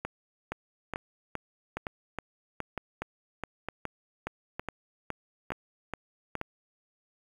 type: two click trains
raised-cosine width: 0.5 ms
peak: -18 / -18 dBFS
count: 15 / 8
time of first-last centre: 0.52-6.353 / 0.05-6.414 s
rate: 2.4 / 1.1 Hz
effects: 8-bit